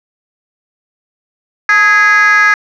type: tone with frequency modulation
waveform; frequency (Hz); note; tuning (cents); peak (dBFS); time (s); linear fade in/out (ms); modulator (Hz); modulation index
sine; 1657; G#6; -4; -3; 1.69-2.54; 2; 395; 1
effects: tanh soft clip ceiling -4 dBFS